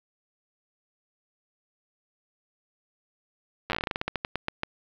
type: slowing click train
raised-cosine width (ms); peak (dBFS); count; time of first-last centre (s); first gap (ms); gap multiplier
0.3; -11; 19; 3.7-4.634; 9; 1.18
effects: low-pass 4000 Hz 12 dB/octave + 8-bit